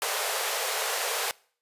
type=high-pass noise; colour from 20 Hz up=pink; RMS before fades=-29 dBFS; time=0.02-1.31 s; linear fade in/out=0 ms; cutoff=420 Hz; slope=96 dB/octave; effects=noise-tail reverb RT60 0.5 s tail -24 dB re dry + resampled to 32000 Hz